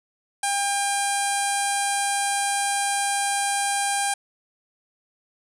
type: tone with low-pass filter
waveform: sawtooth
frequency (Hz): 801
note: G5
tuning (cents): +37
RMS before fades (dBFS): -24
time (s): 0.43-4.14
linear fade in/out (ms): 5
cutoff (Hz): 9300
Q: 6
effects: none